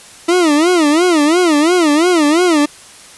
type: tone with vibrato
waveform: 40% pulse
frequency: 325.3 Hz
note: E4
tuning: 23 cents flat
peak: -8 dBFS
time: 0.28-2.66 s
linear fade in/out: 10 ms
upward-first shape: sine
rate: 2.9 Hz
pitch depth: 200 cents each way
effects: white hiss -38 dBFS RMS until 3.17 s + resampled to 24000 Hz